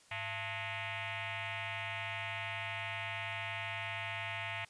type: tone with frequency modulation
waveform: sine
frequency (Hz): 103.83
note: G#2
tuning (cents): 0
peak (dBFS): -37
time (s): 0.11-4.65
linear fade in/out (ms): 5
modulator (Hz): 391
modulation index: 7
effects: white hiss -63 dBFS RMS until 4.69 s + resampled to 22050 Hz